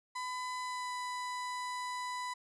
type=tone with pitch glide; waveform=35% pulse; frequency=1004 to 994.8 Hz; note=B5 to B5; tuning=+28 to +12 cents; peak=-35 dBFS; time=0.15-2.34 s; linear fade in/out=10 ms; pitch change=-16 cents; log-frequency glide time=0.61-0.93 s; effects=resampled to 22050 Hz